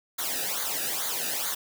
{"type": "noise with flanger", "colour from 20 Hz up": "white", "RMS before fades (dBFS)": -30, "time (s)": [0.18, 1.55], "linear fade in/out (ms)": 10, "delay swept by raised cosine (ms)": [0.37, 0.95], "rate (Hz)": 2.3, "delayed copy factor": -0.8, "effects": []}